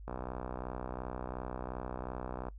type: click train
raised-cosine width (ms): 1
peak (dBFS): -25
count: 152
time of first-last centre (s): 0.08-2.484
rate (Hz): 62.8
effects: noise-tail reverb RT60 0.1 s tail -21 dB re dry + added 50 Hz sine -45 dBFS peak until 2.58 s